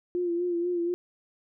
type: tone with vibrato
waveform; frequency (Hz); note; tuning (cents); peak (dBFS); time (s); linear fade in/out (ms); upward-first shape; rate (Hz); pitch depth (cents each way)
sine; 348.7; F4; -3; -25; 0.15-0.94; 0; sine; 4.1; 43
effects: none